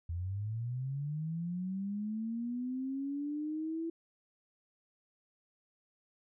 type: linear sweep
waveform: sine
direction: up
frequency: 81.8 to 333 Hz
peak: -34 dBFS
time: 0.09-3.9 s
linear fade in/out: 5 ms
effects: none